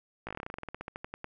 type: slowing click train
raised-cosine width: 0.5 ms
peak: -23 dBFS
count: 21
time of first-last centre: 0.27-1.244 s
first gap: 17 ms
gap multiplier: 1.1
effects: none